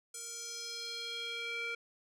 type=tone with band-pass filter sweep; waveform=square; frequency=466.2 Hz; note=A#4; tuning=in tune; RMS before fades=-41 dBFS; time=0.14-1.75 s; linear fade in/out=5 ms; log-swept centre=8000 to 2100 Hz; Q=2.9; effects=none